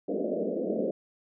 white band-pass noise, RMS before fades -30 dBFS, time 0.08-0.91 s, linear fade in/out 5 ms, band 180 to 630 Hz, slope 96 dB/octave, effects none

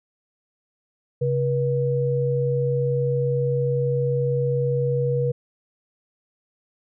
sine tone pair together, 135.37 / 482.4 Hz, C#3 / B4, -41 / -41 cents, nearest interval octave + minor seventh, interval 2200 cents, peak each -22 dBFS, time 1.21-5.32 s, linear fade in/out 10 ms, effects none

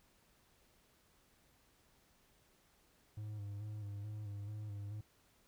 triangle tone with vibrato, 103.83 Hz, G#2, in tune, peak -40 dBFS, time 3.17-5.01 s, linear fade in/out 5 ms, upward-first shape square, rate 2.3 Hz, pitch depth 40 cents each way, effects pink hiss -71 dBFS RMS until 5.47 s

